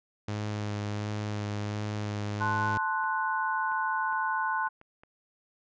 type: tone with vibrato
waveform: sawtooth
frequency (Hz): 104.5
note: G#2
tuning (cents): +11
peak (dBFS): -27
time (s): 0.28-2.78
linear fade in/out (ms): 5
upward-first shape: sine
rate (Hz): 1.4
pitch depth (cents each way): 16
type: chord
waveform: sine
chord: F# diminished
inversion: first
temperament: equal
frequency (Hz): 880 / 1046.5 / 1480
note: A5 / C6 / F#6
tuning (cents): 0 / 0 / 0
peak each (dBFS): -31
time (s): 2.4-4.69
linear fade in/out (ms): 20
type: clicks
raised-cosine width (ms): 0.5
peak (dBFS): -37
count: 6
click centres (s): 3.04 / 3.719 / 4.126 / 4.673 / 4.814 / 5.035
effects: resampled to 16000 Hz